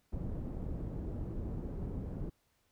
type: low-pass noise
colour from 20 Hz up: pink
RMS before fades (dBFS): -39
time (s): 0.12-2.3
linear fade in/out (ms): 10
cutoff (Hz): 320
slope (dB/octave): 12
effects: pink hiss -75 dBFS RMS until 2.71 s